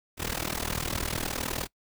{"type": "noise with amplitude modulation", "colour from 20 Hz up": "pink", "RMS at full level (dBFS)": -28, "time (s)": [0.17, 1.68], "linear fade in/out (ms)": 50, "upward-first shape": "sine", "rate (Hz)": 39.7, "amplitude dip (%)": 90, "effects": ["noise-tail reverb RT60 0.1 s tail -23 dB re dry"]}